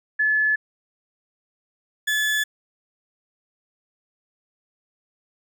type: tone pair in turn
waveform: sine / 35% pulse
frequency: 1722 / 1722 Hz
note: A6 / A6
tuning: -38 / -38 cents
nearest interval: unison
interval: 0 cents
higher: neither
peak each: -17 / -18 dBFS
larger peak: first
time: 0.19-0.56 / 2.07-2.44 s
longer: neither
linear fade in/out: 10 ms
effects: none